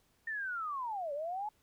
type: linear two-way sweep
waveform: sine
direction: down then up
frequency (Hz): 1826 to 554.4 to 866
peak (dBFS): -35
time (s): 0.27-1.49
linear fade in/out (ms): 5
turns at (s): 1.13
effects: pink hiss -72 dBFS RMS until 1.62 s